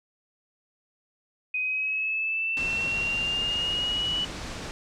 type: linear sweep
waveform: sine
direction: up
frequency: 2499 to 2960 Hz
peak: -25 dBFS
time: 1.54-4.25 s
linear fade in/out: 5 ms
type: low-pass noise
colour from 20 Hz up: pink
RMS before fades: -37 dBFS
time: 2.57-4.71 s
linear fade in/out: 0 ms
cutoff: 7300 Hz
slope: 24 dB/octave
effects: none